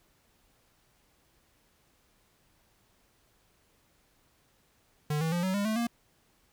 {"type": "tone with pitch steps", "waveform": "square", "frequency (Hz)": [149.8, 161.48, 174.07, 187.65, 202.3, 218.1, 235.1], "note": ["D3", "E3", "F3", "F#3", "G#3", "A3", "A#3"], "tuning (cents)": [35, -35, -5, 25, -45, -15, 15], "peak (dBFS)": -28, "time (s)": [5.1, 5.87], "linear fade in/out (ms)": 5, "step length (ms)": 110, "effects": ["pink hiss -68 dBFS RMS until 6.52 s"]}